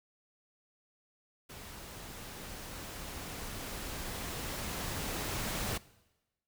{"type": "noise with level ramp", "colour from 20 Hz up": "pink", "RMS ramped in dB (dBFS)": [-48, -35], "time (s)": [1.49, 5.78], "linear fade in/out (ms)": 10, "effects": ["noise-tail reverb RT60 1.0 s tail -20 dB re dry"]}